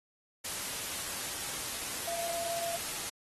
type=tone in noise; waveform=sine; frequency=680 Hz; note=F5; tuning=46 cents flat; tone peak=-36 dBFS; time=2.07-2.77 s; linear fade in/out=10 ms; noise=white; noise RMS=-37 dBFS; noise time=0.44-3.1 s; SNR=-2 dB; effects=AAC 32 kbps